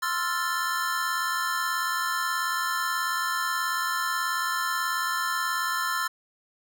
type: chord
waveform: square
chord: F major seventh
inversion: second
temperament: equal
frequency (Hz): 1046.5 / 1318.5 / 1396.9 / 1760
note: C6 / E6 / F6 / A6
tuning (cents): 0 / 0 / 0 / 0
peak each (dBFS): -32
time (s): 0.02-6.08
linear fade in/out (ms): 10
effects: none